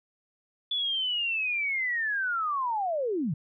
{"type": "linear sweep", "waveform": "sine", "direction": "down", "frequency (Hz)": [3464, 130], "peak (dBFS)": -26, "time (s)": [0.71, 3.34], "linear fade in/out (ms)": 5, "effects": []}